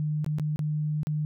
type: tone with dropouts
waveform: sine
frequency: 151.6 Hz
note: D#3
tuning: 45 cents flat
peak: -25 dBFS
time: 0-1.25 s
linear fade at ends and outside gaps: 0 ms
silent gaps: 0.245-0.263 / 0.385-0.397 / 0.56-0.592 / 1.032-1.07 s
effects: none